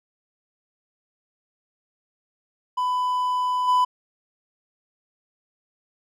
triangle tone with level steps, 999 Hz, B5, 20 cents sharp, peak -19 / -14 dBFS, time 2.77-3.85 s, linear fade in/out 10 ms, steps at 3.67 s, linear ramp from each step 20 ms, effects none

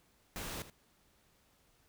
pink noise with echo, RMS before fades -42 dBFS, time 0.36-0.62 s, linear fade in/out 0 ms, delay 79 ms, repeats 1, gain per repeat -13 dB, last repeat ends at 0.699 s, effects pink hiss -70 dBFS RMS until 1.88 s

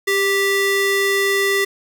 square ring-modulated tone, 784 Hz, G5, in tune, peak -13 dBFS, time 0.07-1.65 s, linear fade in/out 10 ms, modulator 1180 Hz, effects none

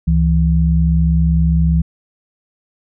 sine tone pair together, 69.04 / 164.2 Hz, C#2 / E3, -6 / -6 cents, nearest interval octave + minor third, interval 1500 cents, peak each -13 dBFS, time 0.07-1.82 s, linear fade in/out 10 ms, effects none

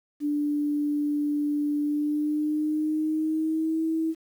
sine tone with pitch glide, 293.6 to 322 Hz, D4 to E4, 0 to -41 cents, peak -23 dBFS, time 0.2-4.15 s, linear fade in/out 50 ms, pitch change +159 cents, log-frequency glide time 1.81-3.84 s, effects 9-bit

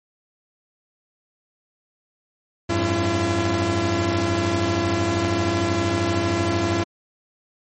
sawtooth tone cluster, 89.7 / 102.6 / 277.7 / 338.5 Hz, F2 / G#2 / C#4 / E4, +47 / -21 / +3 / +46 cents, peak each -23 / -21 / -27 / -18 dBFS, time 2.69-6.84 s, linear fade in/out 10 ms, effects low-pass 9000 Hz 12 dB/octave + MP3 32 kbps

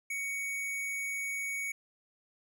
square tone, 2236 Hz, C#7, 14 cents sharp, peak -34 dBFS, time 0.1-1.72 s, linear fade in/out 5 ms, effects none

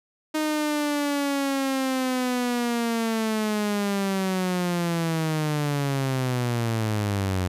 sawtooth linear sweep, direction down, 310.4 to 90.2 Hz, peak -19 dBFS, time 0.34-7.48 s, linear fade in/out 10 ms, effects resampled to 32000 Hz

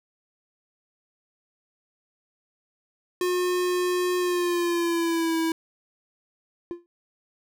square tone with pitch glide, 360.1 to 326.4 Hz, F#4 to E4, -47 to -17 cents, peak -23 dBFS, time 3.21-5.52 s, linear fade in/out 2 ms, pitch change -170 cents, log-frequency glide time 4.18-5.37 s
triangle tone with exponential decay, 346.5 Hz, F4, 14 cents flat, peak -24 dBFS, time 6.71-6.86 s, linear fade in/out 0 ms, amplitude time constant 31 ms
effects none

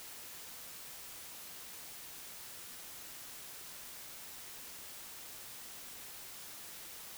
silence, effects white hiss -49 dBFS RMS until 7.17 s

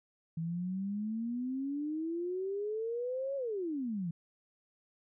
sine exponential two-way sweep, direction up then down, 160.9 to 560 to 160.9 Hz, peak -33 dBFS, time 0.37-4.11 s, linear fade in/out 5 ms, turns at 3.36 s, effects none

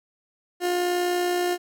30% pulse tone with amplitude modulation, 355.1 Hz, F4, 29 cents sharp, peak -18 dBFS, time 0.6-1.58 s, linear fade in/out 50 ms, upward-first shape sine, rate 60.7 Hz, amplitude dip 30%, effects none

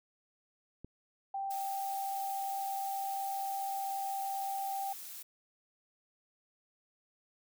click, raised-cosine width 3 ms, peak -33 dBFS, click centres 0.846 s
sine tone, 784 Hz, G5, in tune, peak -34 dBFS, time 1.34-4.93 s, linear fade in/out 5 ms
blue noise, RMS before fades -46 dBFS, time 1.5-5.23 s, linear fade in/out 10 ms
effects none

